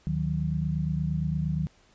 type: tone cluster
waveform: sine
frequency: 74.9 / 153.5 / 182.1 Hz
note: D2 / D#3 / F#3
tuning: +35 / -23 / -27 cents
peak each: -33 / -27 / -31 dBFS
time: 0.07-1.67 s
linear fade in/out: 0 ms
effects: pink hiss -61 dBFS RMS until 1.94 s + resampled to 16000 Hz